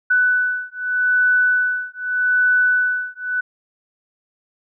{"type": "beating tone pair", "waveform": "sine", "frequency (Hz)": [1492, 1492.82], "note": ["F#6", "F#6"], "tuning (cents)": [14, 15], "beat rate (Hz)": 0.82, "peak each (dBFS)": -18, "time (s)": [0.1, 3.41], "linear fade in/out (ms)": 10, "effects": []}